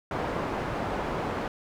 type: low-pass noise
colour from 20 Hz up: white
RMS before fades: -31 dBFS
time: 0.11-1.48 s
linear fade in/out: 2 ms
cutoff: 910 Hz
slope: 12 dB/octave
effects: none